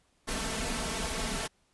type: noise with comb filter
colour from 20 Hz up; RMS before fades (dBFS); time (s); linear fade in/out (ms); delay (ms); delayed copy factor
pink; -33; 0.27-1.48; 20; 4.5; +0.8
effects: pink hiss -70 dBFS RMS until 1.73 s + resampled to 24000 Hz